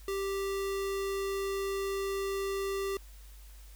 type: tone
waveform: square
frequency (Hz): 392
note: G4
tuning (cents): 0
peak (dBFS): -32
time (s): 0.08-2.97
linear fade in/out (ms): 2
effects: added 50 Hz sine -48 dBFS peak until 3.75 s + white hiss -59 dBFS RMS until 3.75 s